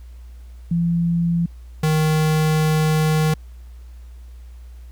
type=tone pair in turn; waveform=sine / square; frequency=170 / 155.75 Hz; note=F3 / D#3; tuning=-46 / +2 cents; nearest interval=major second; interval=152 cents; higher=first; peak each=-16 / -16 dBFS; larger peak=neither; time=0.71-1.46 / 1.83-3.34 s; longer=second; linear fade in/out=5 ms; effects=added 60 Hz sine -36 dBFS peak until 4.91 s + pink hiss -58 dBFS RMS until 4.91 s